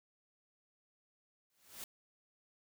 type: noise with exponential growth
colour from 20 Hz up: white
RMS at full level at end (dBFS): -43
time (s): 1.5-1.84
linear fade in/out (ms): 1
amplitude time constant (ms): 72
effects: none